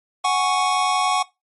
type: chord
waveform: square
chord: F# suspended second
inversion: none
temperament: equal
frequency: 740 / 830.6 / 1108.7 Hz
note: F#5 / G#5 / C#6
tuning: 0 / 0 / 0 cents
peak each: -22 / -25 / -21 dBFS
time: 0.24-1.23 s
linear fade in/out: 10 ms
effects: noise-tail reverb RT60 0.2 s tail -19 dB re dry + MP3 48 kbps